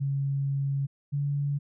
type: tone pair in turn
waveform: sine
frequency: 138.59 / 142.65 Hz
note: C#3 / C#3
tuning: 0 / +50 cents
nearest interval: unison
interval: 50 cents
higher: second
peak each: -25 dBFS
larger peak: neither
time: 0-0.87 / 1.12-1.59 s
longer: first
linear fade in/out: 20 ms
effects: none